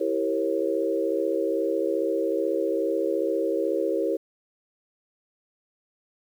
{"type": "chord", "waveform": "sine", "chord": "E diminished seventh", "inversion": "none", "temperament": "equal with one note detuned", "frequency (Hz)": [329.6, 392, 466.2, 542], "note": ["E4", "G4", "Bb4", "Db5"], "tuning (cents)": [0, 0, 0, -39], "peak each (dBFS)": -28, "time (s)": [0, 4.17], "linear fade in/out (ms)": 10, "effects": ["9-bit"]}